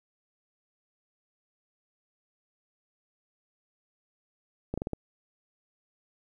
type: slowing click train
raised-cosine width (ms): 2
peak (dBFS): -18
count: 5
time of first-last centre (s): 4.74-4.933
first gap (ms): 36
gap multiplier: 1.2
effects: 10-bit